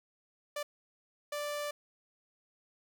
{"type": "tone bursts at uneven times", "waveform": "sawtooth", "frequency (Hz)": 587.3, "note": "D5", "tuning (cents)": 0, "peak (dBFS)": -31, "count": 2, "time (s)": [[0.56, 0.63], [1.32, 1.71]], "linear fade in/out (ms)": 5, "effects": ["11-bit"]}